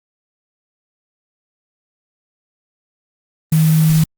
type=tone in noise; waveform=sine; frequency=158.1 Hz; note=D#3; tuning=28 cents sharp; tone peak=-9 dBFS; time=3.52-4.04 s; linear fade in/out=5 ms; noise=white; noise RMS=-26 dBFS; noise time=3.52-4.04 s; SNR=+14 dB; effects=Opus 32 kbps